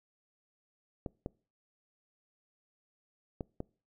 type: clicks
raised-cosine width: 2 ms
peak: -23 dBFS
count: 4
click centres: 1.062 / 1.261 / 3.408 / 3.604 s
effects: noise-tail reverb RT60 0.4 s tail -25 dB re dry